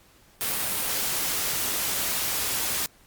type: noise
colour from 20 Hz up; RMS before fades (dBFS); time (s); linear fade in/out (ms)
white; -27; 0.41-2.86; 0
effects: pink hiss -57 dBFS RMS until 3.06 s + Opus 48 kbps